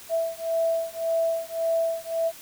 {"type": "beating tone pair", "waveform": "sine", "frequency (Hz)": [659, 660.8], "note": ["E5", "E5"], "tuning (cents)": [-1, 4], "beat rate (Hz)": 1.8, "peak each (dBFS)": -26, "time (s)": [0.09, 2.32], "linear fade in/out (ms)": 50, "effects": ["white hiss -45 dBFS RMS until 2.41 s"]}